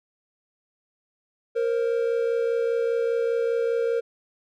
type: tone pair together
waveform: triangle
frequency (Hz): 465 / 530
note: A#4 / C5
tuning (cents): -4 / +22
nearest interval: major second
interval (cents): 226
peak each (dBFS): -20 / -27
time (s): 1.55-4.01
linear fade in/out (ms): 20
effects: none